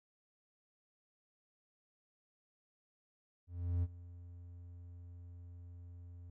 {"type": "tone with ADSR envelope", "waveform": "triangle", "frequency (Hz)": 87.31, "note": "F2", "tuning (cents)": 0, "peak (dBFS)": -28, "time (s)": [3.47, 6.3], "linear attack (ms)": 360, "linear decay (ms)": 40, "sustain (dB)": -19, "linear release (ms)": 4, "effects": []}